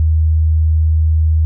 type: tone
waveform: sine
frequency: 79 Hz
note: D#2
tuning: 27 cents sharp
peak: -9 dBFS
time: 0-1.45 s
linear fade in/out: 0 ms
effects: none